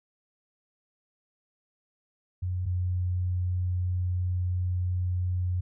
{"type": "tone pair in turn", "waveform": "sine", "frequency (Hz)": [90.8, 90.29], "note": ["F#2", "F#2"], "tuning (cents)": [-32, -42], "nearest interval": "unison", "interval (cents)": 10, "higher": "first", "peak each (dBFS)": [-27, -25], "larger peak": "second", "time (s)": [[2.42, 2.66], [2.66, 5.61]], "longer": "second", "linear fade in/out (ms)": 10, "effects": []}